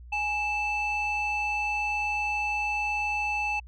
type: tone pair together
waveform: sine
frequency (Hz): 832.8 / 2641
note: G#5 / E7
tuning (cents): +5 / +3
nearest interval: octave + minor sixth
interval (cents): 1998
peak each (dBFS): -28 / -26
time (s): 0.12-3.6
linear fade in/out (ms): 10
effects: tanh soft clip ceiling -22 dBFS + added 60 Hz sine -43 dBFS peak until 3.67 s